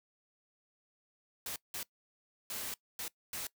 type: noise bursts at uneven times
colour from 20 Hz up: white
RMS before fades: -40 dBFS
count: 5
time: 1.46-1.56 / 1.74-1.83 / 2.5-2.74 / 2.99-3.08 / 3.33-3.47 s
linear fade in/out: 2 ms
effects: noise-tail reverb RT60 0.1 s tail -21 dB re dry